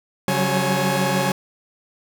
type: tone cluster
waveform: sawtooth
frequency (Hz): 139.4 / 184.2 / 191 / 545 / 842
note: C#3 / F#3 / G3 / C#5 / G#5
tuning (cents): +10 / -7 / -45 / -29 / +24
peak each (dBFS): -21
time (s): 0.28-1.32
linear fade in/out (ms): 2
effects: none